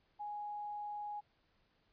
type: tone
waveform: sine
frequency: 830.6 Hz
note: G#5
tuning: in tune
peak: -40 dBFS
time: 0.19-1.21 s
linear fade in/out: 20 ms
effects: pink hiss -75 dBFS RMS until 1.92 s + resampled to 11025 Hz